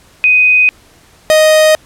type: tone pair in turn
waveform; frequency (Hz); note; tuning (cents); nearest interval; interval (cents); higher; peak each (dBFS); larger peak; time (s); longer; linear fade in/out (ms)
sine / 45% pulse; 2500 / 622.8; D#7 / D#5; +8 / +2; 2 octaves; 2406; first; -5; neither; 0.24-0.69 / 1.3-1.75; neither; 0
effects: pink hiss -45 dBFS RMS until 1.85 s + low-pass 12000 Hz 12 dB/octave